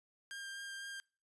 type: tone with vibrato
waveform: sawtooth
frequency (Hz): 1599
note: G6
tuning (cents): +34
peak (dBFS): -40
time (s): 0.31-1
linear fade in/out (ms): 0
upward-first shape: sine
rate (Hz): 4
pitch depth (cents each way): 11
effects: noise-tail reverb RT60 0.4 s tail -26 dB re dry + resampled to 24000 Hz